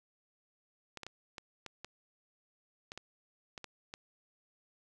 clicks, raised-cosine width 0.2 ms, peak -26 dBFS, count 11, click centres 0.973 / 1.033 / 1.066 / 1.382 / 1.663 / 1.846 / 2.919 / 2.976 / 3.578 / 3.643 / 3.939 s, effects none

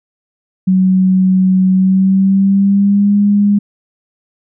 sine tone with pitch glide, 187 to 203.9 Hz, F#3 to G#3, +19 to -32 cents, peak -7 dBFS, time 0.67-3.59 s, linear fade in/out 10 ms, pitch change +149 cents, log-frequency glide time 1.71-3.16 s, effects none

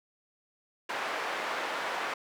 white band-pass noise, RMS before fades -34 dBFS, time 0.89-2.14 s, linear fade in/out 5 ms, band 480 to 1600 Hz, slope 12 dB/octave, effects none

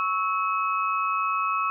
sine tone cluster, 1108 / 1305 / 2560 Hz, C#6 / E6 / D#7, -1 / -18 / +49 cents, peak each -26 / -26 / -31 dBFS, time 0-1.7 s, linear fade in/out 0 ms, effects none

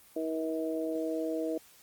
harmonic tone, 159.9 Hz, D#3, 48 cents sharp, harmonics 2 / 3 / 4, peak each -33 / -35 / -36 dBFS, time 0.16-1.58 s, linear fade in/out 5 ms, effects white hiss -58 dBFS RMS until 1.82 s + Opus 24 kbps

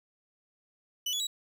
30% pulse tone with pitch steps, 2980 / 3403 / 3887 Hz, F#7 / G#7 / B7, +12 / +41 / -28 cents, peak -27 dBFS, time 1.06-1.27 s, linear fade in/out 5 ms, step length 70 ms, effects none

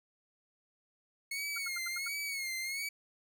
sawtooth tone with vibrato, 2183 Hz, C#7, 27 cents flat, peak -32 dBFS, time 1.31-2.89 s, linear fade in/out 5 ms, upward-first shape sine, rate 1.4 Hz, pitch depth 85 cents each way
sine tone bursts, 1396.9 Hz, F6, in tune, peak -39 dBFS, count 6, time 1.56-2.081 s, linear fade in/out 5 ms, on 21 ms, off 79 ms
effects none

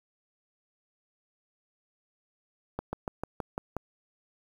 slowing click train, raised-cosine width 1 ms, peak -18 dBFS, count 7, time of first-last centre 2.79-3.767 s, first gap 140 ms, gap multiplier 1.06, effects 8-bit

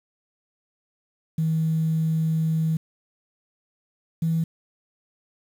sine tone pair in turn, 160 / 163.36 Hz, D#3 / E3, +49 / -15 cents, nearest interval unison, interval 36 cents, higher second, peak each -19 dBFS, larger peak neither, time 1.38-2.77 / 4.22-4.44 s, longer first, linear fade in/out 5 ms, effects tanh soft clip ceiling -15 dBFS + 8-bit

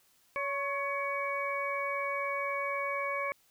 harmonic tone with a mistuned harmonic, 563 Hz, C#5, 27 cents sharp, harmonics 1 / 2 / 3 / 4, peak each -36 / -35 / -43 / -35 dBFS, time 0.36-3.32 s, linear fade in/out 0 ms, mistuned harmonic 2, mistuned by -37 cents, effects white hiss -67 dBFS RMS until 3.5 s

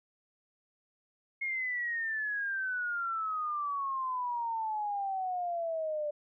sine exponential sweep, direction down, 2161 to 587.3 Hz, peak -31 dBFS, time 1.41-6.11 s, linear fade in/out 10 ms, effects none

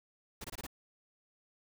pink noise bursts, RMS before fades -43 dBFS, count 5, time 0.41-0.667 s, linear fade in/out 5 ms, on 33 ms, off 23 ms, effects none

